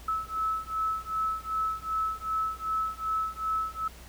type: beating tone pair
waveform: sine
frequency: 1300 / 1302.6 Hz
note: E6 / E6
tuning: -24 / -21 cents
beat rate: 2.6 Hz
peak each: -31 dBFS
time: 0.08-3.88 s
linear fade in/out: 5 ms
effects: added 60 Hz sine -47 dBFS peak until 4.08 s + pink hiss -51 dBFS RMS until 4.08 s